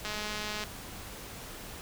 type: click train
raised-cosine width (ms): 0.2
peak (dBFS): -19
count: 125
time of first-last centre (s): 0.05-0.638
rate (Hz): 211
effects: pink hiss -44 dBFS RMS until 1.81 s